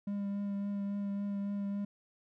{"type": "tone with vibrato", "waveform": "triangle", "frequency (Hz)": 201, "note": "G3", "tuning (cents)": 44, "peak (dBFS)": -31, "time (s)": [0.07, 1.85], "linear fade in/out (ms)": 5, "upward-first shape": "triangle", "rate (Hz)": 3.6, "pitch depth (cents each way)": 17, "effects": []}